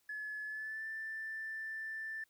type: tone with pitch glide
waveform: triangle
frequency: 1710 to 1770.3 Hz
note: A6 to A6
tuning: -50 to +10 cents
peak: -36 dBFS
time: 0.09-2.24 s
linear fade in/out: 5 ms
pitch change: +60 cents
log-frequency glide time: 0.44-0.86 s
effects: tanh soft clip ceiling -37 dBFS + white hiss -75 dBFS RMS until 2.29 s